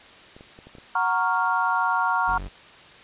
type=clicks; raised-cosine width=2 ms; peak=-32 dBFS; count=6; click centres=0.365 / 0.409 / 0.589 / 0.67 / 0.752 / 0.784 s
type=chord; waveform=sine; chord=Gb major seventh; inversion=none; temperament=equal; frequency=740 / 932.3 / 1108.7 / 1396.9 Hz; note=Gb5 / Bb5 / Db6 / F6; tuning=0 / 0 / 0 / 0 cents; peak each=-28 / -24 / -26 / -25 dBFS; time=0.95-2.38 s; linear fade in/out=5 ms
type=tone; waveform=40% pulse; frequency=47.42 Hz; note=F#1; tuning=43 cents sharp; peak=-31 dBFS; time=2.27-2.49 s; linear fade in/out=20 ms
effects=white hiss -47 dBFS RMS until 3.03 s + resampled to 8000 Hz